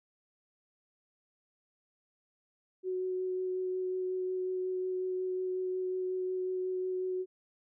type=tone with vibrato; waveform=sine; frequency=370 Hz; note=F#4; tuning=in tune; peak=-31 dBFS; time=2.83-7.26 s; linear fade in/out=50 ms; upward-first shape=sine; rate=5.5 Hz; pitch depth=9 cents each way; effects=none